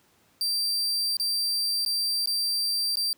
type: tone with dropouts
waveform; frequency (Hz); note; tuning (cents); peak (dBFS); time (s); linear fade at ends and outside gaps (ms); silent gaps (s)
40% pulse; 4699; D8; 0; -23; 0.41-3.13; 1; 1.169-1.198 / 1.85-1.861 / 2.259-2.273 / 2.956-2.97
effects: pink hiss -63 dBFS RMS until 3.17 s + high-pass 100 Hz 12 dB/octave